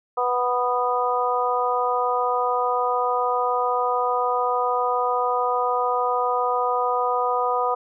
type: harmonic tone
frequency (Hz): 246.9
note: B3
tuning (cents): 0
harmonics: 2 / 3 / 4 / 5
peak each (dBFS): -25 / -25 / -25 / -25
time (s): 0.17-7.75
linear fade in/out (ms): 10
effects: none